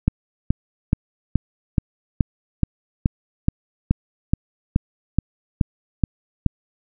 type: click train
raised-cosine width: 5 ms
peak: -3 dBFS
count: 16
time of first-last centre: 0.08-6.463 s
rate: 2.35 Hz
effects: none